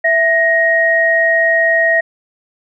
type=tone pair together; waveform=sine; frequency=660 / 1875.9 Hz; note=E5 / A#6; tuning=+2 / +10 cents; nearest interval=octave + tritone; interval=1808 cents; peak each=-14 / -11 dBFS; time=0.04-2.01 s; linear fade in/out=10 ms; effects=none